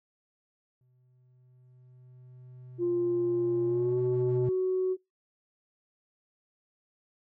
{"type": "tone with exponential growth", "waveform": "triangle", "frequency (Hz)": 126.2, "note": "B2", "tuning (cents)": 38, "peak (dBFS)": -23, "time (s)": [0.81, 4.49], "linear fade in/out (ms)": 2, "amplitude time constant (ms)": 800}
{"type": "tone with pitch glide", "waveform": "sine", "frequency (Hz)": [349.2, 372.1], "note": ["F4", "F#4"], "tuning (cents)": [0, 10], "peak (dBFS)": -24, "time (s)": [2.78, 4.97], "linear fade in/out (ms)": 50, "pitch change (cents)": 110, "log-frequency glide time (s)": [3.67, 3.99]}
{"effects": ["noise-tail reverb RT60 0.2 s tail -26 dB re dry", "tanh soft clip ceiling -20 dBFS"]}